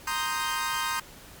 sawtooth chord, C minor seventh, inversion third, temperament equal, 932.3 / 1046.5 / 1244.5 / 1568 Hz, Bb5 / C6 / Eb6 / G6, 0 / 0 / 0 / 0 cents, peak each -29 dBFS, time 0.07-1 s, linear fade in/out 5 ms, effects pink hiss -48 dBFS RMS until 1.4 s + MP3 96 kbps

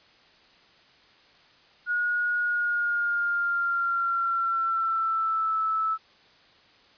sine tone with pitch glide, 1445 to 1309.9 Hz, F#6 to E6, -41 to -11 cents, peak -23 dBFS, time 1.86-5.98 s, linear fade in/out 50 ms, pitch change -170 cents, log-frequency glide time 2.4-5.59 s, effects white hiss -57 dBFS RMS until 6.97 s + resampled to 11025 Hz

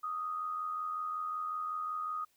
sine tone with amplitude modulation, 1244.5 Hz, D#6, in tune, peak -32 dBFS, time 0.03-2.25 s, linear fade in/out 10 ms, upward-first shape sine, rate 85.4 Hz, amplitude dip 45%, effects white hiss -72 dBFS RMS until 2.36 s

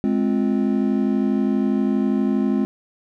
triangle chord, F minor, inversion first, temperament just, 209.5 / 261.9 / 349.2 Hz, Ab3 / C4 / F4, +15 / +2 / 0 cents, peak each -18 / -19 / -24 dBFS, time 0.04-2.65 s, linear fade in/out 0 ms, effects none

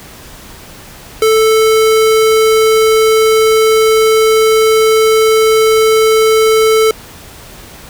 square tone, 440 Hz, A4, in tune, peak -7 dBFS, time 1.22-6.91 s, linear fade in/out 2 ms, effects pink hiss -34 dBFS RMS until 7.89 s

